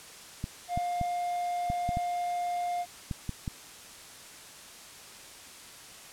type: clicks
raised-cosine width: 5 ms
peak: -20 dBFS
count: 9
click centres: 0.441 / 0.775 / 1.013 / 1.701 / 1.891 / 1.971 / 3.112 / 3.293 / 3.478 s
type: tone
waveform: triangle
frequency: 706 Hz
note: F5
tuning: 19 cents sharp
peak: -27 dBFS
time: 0.68-2.86 s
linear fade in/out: 50 ms
effects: white hiss -48 dBFS RMS until 6.12 s + low-pass 10000 Hz 12 dB/octave